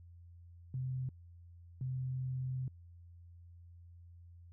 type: tone bursts at uneven times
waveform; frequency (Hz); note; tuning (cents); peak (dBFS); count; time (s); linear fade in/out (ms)
sine; 129.3; C3; -20; -35; 2; 0.74-1.09 / 1.81-2.68; 2
effects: added 86 Hz sine -53 dBFS peak until 4.52 s